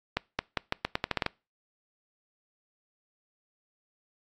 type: accelerating click train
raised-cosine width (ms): 0.3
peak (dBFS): -10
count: 11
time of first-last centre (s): 0.17-1.263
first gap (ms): 220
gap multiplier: 0.83
effects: noise-tail reverb RT60 0.3 s tail -25 dB re dry + AAC 48 kbps